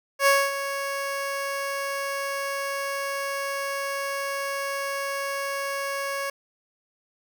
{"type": "tone with ADSR envelope", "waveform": "15% pulse", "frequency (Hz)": 554.4, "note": "C#5", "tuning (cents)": 0, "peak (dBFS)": -9, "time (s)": [0.19, 6.3], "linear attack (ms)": 78, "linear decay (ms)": 240, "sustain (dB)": -12, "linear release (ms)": 4, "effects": []}